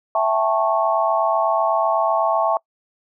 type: chord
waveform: sine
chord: A dominant seventh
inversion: second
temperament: just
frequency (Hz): 660 / 792 / 880 / 1100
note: E5 / G5 / A5 / C#6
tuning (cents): +2 / +18 / 0 / -14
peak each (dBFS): -19 / -24 / -22 / -22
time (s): 0.15-2.57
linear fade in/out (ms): 2
effects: noise-tail reverb RT60 0.1 s tail -25 dB re dry